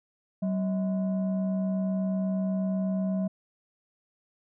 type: tone pair together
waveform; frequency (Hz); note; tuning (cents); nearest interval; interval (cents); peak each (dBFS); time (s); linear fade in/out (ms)
sine; 190.6 / 640; G3 / D#5; -48 / +49; octave + major sixth; 2097; -24 / -33; 0.42-3.28; 10
effects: tanh soft clip ceiling -22 dBFS